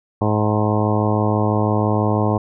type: harmonic tone with a mistuned harmonic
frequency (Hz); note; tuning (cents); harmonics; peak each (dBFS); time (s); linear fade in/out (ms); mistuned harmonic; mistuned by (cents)
106.1; G#2; +38; 1 / 2 / 3 / 4 / 5 / 6 / 7 / 8 / 9 / 10; -19 / -22 / -24 / -25 / -26 / -27 / -27 / -28 / -29 / -29; 0.21-2.38; 5; 8; +51
effects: none